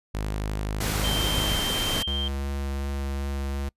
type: tone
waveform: sawtooth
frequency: 51.91 Hz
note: G#1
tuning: in tune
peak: -23 dBFS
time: 0.14-1.54 s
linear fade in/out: 10 ms
type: noise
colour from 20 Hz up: pink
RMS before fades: -28 dBFS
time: 0.8-2.03 s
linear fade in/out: 10 ms
type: tone with pitch glide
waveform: sine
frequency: 3136 to 3161 Hz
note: G7 to G7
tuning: 0 to +14 cents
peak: -27 dBFS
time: 1.04-2.28 s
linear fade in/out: 2 ms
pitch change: +14 cents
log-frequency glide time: 1.99-2.08 s
type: tone with vibrato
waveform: square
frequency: 69.2 Hz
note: C#2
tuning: 2 cents flat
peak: -28 dBFS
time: 2.07-3.69 s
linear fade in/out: 5 ms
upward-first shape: sine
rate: 2.7 Hz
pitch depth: 10 cents each way
effects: noise-tail reverb RT60 0.1 s tail -25 dB re dry + resampled to 32000 Hz